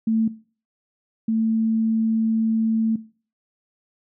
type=tone pair in turn; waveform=sine; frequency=223 / 223 Hz; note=A3 / A3; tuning=+23 / +23 cents; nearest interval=unison; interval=0 cents; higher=neither; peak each=-17 / -18 dBFS; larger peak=first; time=0.07-0.28 / 1.28-2.96 s; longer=second; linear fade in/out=5 ms; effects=noise-tail reverb RT60 0.4 s tail -18 dB re dry